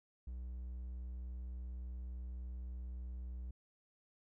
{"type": "tone", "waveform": "triangle", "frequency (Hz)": 61.74, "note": "B1", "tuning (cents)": 0, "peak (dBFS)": -40, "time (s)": [0.27, 3.51], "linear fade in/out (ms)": 5, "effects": []}